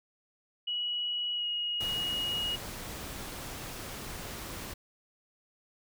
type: tone with pitch glide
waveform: sine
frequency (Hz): 2921 to 2886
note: F#7 to F#7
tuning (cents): -23 to -44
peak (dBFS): -30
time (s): 0.67-2.56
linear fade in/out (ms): 10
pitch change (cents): -21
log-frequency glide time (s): 1.34-1.46
type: noise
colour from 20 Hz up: pink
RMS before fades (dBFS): -41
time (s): 1.8-4.74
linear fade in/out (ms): 10
effects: none